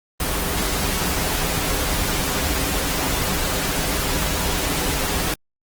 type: noise with comb filter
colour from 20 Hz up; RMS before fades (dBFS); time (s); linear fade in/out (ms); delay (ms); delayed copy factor
pink; -22; 0.2-5.34; 2; 8.7; -0.5
effects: Opus 24 kbps